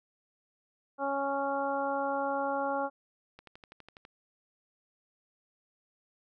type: harmonic tone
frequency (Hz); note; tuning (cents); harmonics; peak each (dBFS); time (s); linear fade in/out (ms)
277.2; C#4; 0; 1 / 2 / 3 / 4 / 5; -38 / -33 / -33 / -38 / -38; 0.98-2.9; 50
type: click train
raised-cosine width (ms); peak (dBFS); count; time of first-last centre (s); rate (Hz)
0.3; -33; 9; 3.39-4.051; 12.1
effects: none